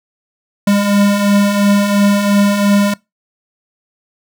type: beating tone pair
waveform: square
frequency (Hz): 200 / 202.9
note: G3 / G#3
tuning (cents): +35 / -40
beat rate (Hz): 2.9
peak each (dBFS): -19 / -11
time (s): 0.67-2.94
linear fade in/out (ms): 5
effects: noise-tail reverb RT60 0.2 s tail -23 dB re dry